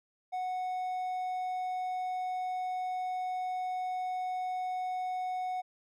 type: tone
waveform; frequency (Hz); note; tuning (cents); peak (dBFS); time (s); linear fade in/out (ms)
triangle; 737; F#5; -7; -30; 0.32-5.62; 20
effects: none